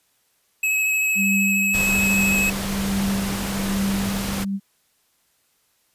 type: tone with vibrato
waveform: square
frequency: 2569 Hz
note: E7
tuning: 45 cents flat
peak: -19 dBFS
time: 0.63-2.5 s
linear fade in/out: 5 ms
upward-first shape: triangle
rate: 13 Hz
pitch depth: 16 cents each way
type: tone with tremolo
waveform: sine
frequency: 196.6 Hz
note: G3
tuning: 5 cents sharp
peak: -19 dBFS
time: 1.15-4.6 s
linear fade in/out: 50 ms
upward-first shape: triangle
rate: 1.2 Hz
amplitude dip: 65%
type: noise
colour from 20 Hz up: pink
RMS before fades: -28 dBFS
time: 1.73-4.45 s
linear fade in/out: 20 ms
effects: white hiss -65 dBFS RMS until 5.94 s + resampled to 32000 Hz